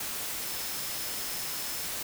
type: tone in noise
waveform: sine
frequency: 5230 Hz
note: E8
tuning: 15 cents flat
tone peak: -43 dBFS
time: 0.45-1.87 s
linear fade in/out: 5 ms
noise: white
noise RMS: -35 dBFS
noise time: 0-2.03 s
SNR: -11 dB
effects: none